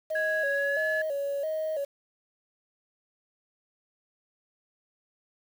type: tone with vibrato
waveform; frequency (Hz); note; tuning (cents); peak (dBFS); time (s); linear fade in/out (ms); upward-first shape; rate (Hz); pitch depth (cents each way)
sine; 594; D5; +20; -27; 0.1-1.85; 10; square; 1.5; 96
type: tone with pitch glide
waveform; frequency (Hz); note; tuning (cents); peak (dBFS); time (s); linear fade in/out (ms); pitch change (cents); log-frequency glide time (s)
sine; 1661.2 to 1707.9; G#6 to G#6; 0 to +48; -26; 0.15-1.02; 5; +48; 0.49-0.81
effects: tanh soft clip ceiling -19 dBFS + 8-bit

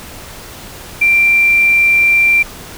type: tone with quantisation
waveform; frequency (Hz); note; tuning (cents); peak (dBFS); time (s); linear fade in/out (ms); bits
sine; 2361; D7; +9; -7; 1.01-2.43; 10; 5
effects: pink hiss -32 dBFS RMS until 2.77 s

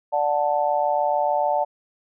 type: chord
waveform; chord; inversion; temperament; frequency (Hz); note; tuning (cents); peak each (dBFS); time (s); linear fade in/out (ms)
sine; D major; none; just; 587.3 / 734.2 / 881; D5 / F#5 / A5; 0 / -14 / +2; -23; 0.12-1.65; 20
effects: none

